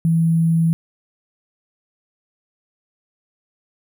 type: tone with sample-and-hold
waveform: sine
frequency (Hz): 164.5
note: E3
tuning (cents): -3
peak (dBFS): -13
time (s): 0.05-0.73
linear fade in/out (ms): 0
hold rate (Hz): 11025
effects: none